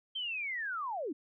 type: linear sweep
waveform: sine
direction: down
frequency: 3171 to 253.5 Hz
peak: -34 dBFS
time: 0.15-1.13 s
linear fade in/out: 10 ms
effects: none